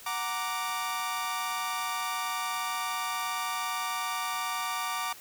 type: chord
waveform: sawtooth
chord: Gb augmented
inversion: none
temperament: equal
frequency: 740 / 932.3 / 1174.7 Hz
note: Gb5 / Bb5 / D6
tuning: 0 / 0 / 0 cents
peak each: -34 / -32 / -29 dBFS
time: 0.06-5.13 s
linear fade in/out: 5 ms
effects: white hiss -49 dBFS RMS until 5.2 s